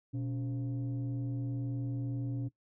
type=tone pair together; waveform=sine; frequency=121.53 / 282.6 Hz; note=B2 / C#4; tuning=-27 / +34 cents; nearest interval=octave + minor third; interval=1461 cents; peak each=-32 / -36 dBFS; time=0.13-2.49 s; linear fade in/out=20 ms; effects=noise-tail reverb RT60 0.1 s tail -18 dB re dry + tanh soft clip ceiling -30 dBFS